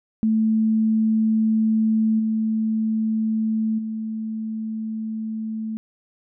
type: tone with level steps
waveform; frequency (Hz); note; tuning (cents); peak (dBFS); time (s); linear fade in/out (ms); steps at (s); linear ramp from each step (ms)
sine; 220; A3; 0; -16 / -19 / -25; 0.23-5.77; 0; 2.19 / 3.78; 10
effects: none